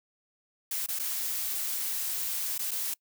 blue noise with dropouts, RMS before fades -32 dBFS, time 0.71-2.94 s, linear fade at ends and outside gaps 5 ms, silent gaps 0.863-0.885 / 0.99-0.995 / 2.58-2.591 / 2.709-2.714 s, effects noise-tail reverb RT60 0.1 s tail -24 dB re dry

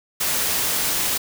white noise, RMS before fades -22 dBFS, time 0.2-1.18 s, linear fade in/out 10 ms, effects none

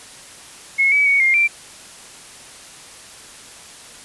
sine tone with pitch steps, 2178 / 2284 / 2234 / 2120 / 2353 Hz, C#7 / D7 / C#7 / C7 / D7, -31 / -49 / +13 / +22 / +3 cents, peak -12 dBFS, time 0.78-1.48 s, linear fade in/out 20 ms, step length 140 ms, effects white hiss -40 dBFS RMS until 4.04 s + resampled to 24000 Hz

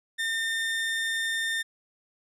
30% pulse tone, 1811 Hz, A6, 49 cents sharp, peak -24 dBFS, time 0.18-1.63 s, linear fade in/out 20 ms, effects low-pass 11000 Hz 12 dB/octave

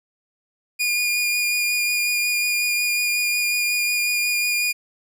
sawtooth tone with vibrato, 2432 Hz, D#7, 40 cents flat, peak -16 dBFS, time 0.79-4.73 s, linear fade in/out 20 ms, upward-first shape sine, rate 5.5 Hz, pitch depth 14 cents each way, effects none

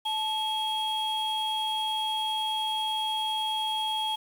triangle tone pair together, 869 / 3281 Hz, A5 / G#7, -22 / -22 cents, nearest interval octave + major seventh, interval 2300 cents, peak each -28 dBFS, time 0.05-4.16 s, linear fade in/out 10 ms, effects 8-bit

